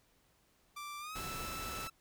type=tone with pitch glide; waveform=sawtooth; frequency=1174.7 to 1318.6 Hz; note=D6 to E6; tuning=0 to 0 cents; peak=-39 dBFS; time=0.76-1.9 s; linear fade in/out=10 ms; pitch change=+200 cents; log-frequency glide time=0.99-1.2 s
type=noise; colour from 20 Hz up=pink; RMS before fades=-44 dBFS; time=1.15-1.88 s; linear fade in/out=10 ms
effects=pink hiss -71 dBFS RMS until 2 s